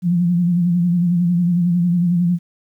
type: tone with vibrato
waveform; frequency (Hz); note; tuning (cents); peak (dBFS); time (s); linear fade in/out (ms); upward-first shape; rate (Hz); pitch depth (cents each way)
sine; 174.61; F3; 0; -13; 0.02-2.39; 50; sine; 11; 53
effects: 9-bit